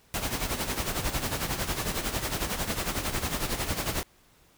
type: noise with tremolo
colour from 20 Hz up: pink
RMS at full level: -28 dBFS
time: 0.14-4.03 s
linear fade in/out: 0 ms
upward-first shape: sine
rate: 11 Hz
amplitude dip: 65%
effects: pink hiss -61 dBFS RMS until 4.57 s